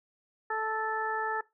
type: harmonic tone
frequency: 438.4 Hz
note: A4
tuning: 6 cents flat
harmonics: 1 / 2 / 3 / 4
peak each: -36 / -33 / -35 / -35 dBFS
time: 0.5-1.41 s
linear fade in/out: 5 ms
effects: noise-tail reverb RT60 0.2 s tail -19 dB re dry